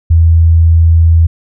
sine tone, 82.41 Hz, E2, in tune, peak -3 dBFS, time 0.1-1.27 s, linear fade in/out 10 ms, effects none

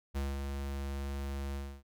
square tone with ADSR envelope, 69.3 Hz, C#2, in tune, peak -32 dBFS, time 0.14-1.83 s, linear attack 26 ms, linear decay 200 ms, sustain -4 dB, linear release 280 ms, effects none

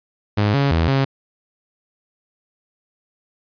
sawtooth tone with pitch steps, 103.9 / 139.9 / 82.1 / 135.7 Hz, G#2 / C#3 / E2 / C#3, +1 / +16 / -6 / -36 cents, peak -11 dBFS, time 0.37-1.05 s, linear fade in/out 10 ms, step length 170 ms, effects resampled to 11025 Hz

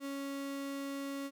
35% pulse tone, 277.2 Hz, C#4, in tune, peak -36 dBFS, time 0-1.31 s, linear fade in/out 50 ms, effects none

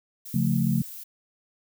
violet noise, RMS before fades -40 dBFS, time 0.25-1.04 s, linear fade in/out 10 ms
sine chord, Db augmented, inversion none, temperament equal, 138.59 / 174.61 / 220 Hz, Db3 / F3 / A3, 0 / 0 / 0 cents, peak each -25 dBFS, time 0.34-0.82 s, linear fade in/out 5 ms
effects none

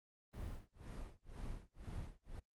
brown noise with tremolo, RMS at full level -45 dBFS, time 0.33-2.4 s, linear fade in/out 10 ms, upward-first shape sine, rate 2 Hz, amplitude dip 100%, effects noise-tail reverb RT60 0.1 s tail -18 dB re dry + Opus 32 kbps

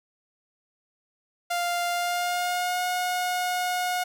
sawtooth tone with pitch glide, 698.5 to 723.1 Hz, F5 to F#5, 0 to -40 cents, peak -21 dBFS, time 1.5-4.04 s, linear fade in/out 10 ms, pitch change +60 cents, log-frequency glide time 1.9-2.84 s, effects none

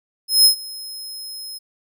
sawtooth tone with ADSR envelope, 5140 Hz, E8, 45 cents flat, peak -5 dBFS, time 0.28-1.59 s, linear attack 170 ms, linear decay 100 ms, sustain -23 dB, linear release 20 ms, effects none

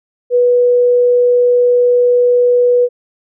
sine tone, 489.5 Hz, B4, 15 cents flat, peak -7 dBFS, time 0.3-2.89 s, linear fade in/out 50 ms, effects none

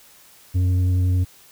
triangle tone with tanh clipping, 91.1 Hz, F#2, 26 cents flat, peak -17 dBFS, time 0.54-1.25 s, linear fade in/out 20 ms, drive 10 dB, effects white hiss -50 dBFS RMS until 1.51 s

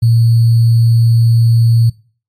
sine tone with sample-and-hold, 115.7 Hz, A#2, 13 cents flat, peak -6 dBFS, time 0.02-1.9 s, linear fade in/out 10 ms, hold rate 4410 Hz, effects noise-tail reverb RT60 0.4 s tail -21 dB re dry + MP3 64 kbps

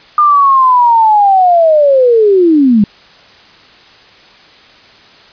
sine linear sweep, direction down, 1214 to 196 Hz, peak -4 dBFS, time 0.18-2.84 s, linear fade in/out 2 ms, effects white hiss -40 dBFS RMS until 5.32 s + resampled to 11025 Hz

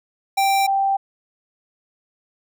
square / sine tone pair in turn, 784 / 784 Hz, G5 / G5, 0 / 0 cents, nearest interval unison, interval 0 cents, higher neither, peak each -16 dBFS, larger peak neither, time 0.37-0.67 / 0.67-0.97 s, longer neither, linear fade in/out 10 ms, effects none

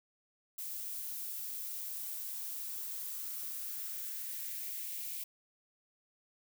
violet noise with high-pass filter sweep, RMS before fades -41 dBFS, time 0.58-5.24 s, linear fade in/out 5 ms, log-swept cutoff 400 to 2400 Hz, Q 2.5, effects none

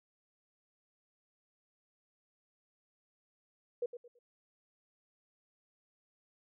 sine tone with echo, 482.7 Hz, B4, 40 cents flat, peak -31 dBFS, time 3.82-3.86 s, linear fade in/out 5 ms, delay 110 ms, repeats 3, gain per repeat -11 dB, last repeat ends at 4.19 s, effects none

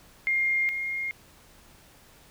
sine tone pair in turn, 2121 / 2132 Hz, C7 / C7, +23 / +32 cents, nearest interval unison, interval 9 cents, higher second, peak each -22 / -28 dBFS, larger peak first, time 0.27-0.69 / 0.69-1.11 s, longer neither, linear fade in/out 0 ms, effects pink hiss -55 dBFS RMS until 2.3 s

